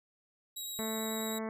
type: tone with vibrato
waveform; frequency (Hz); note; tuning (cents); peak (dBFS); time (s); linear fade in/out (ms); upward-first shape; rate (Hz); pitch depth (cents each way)
15% pulse; 3841; B7; -49; -32; 0.56-1.39; 10; sine; 9.2; 11
type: harmonic tone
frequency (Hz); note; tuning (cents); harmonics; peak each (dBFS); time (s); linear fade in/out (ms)
220.7; A3; +5; 1 / 2 / 3 / 4 / 5 / 6 / 7 / 8 / 9 / 10; -37 / -40 / -43 / -47 / -47 / -53 / -54 / -54 / -52 / -55; 0.79-1.49; 0
effects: none